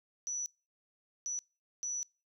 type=tone bursts at uneven times; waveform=sine; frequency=5920 Hz; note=F#8; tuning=in tune; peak=-34 dBFS; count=3; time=0.27-0.46 / 1.26-1.39 / 1.83-2.03 s; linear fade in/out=0 ms; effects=noise-tail reverb RT60 0.3 s tail -25 dB re dry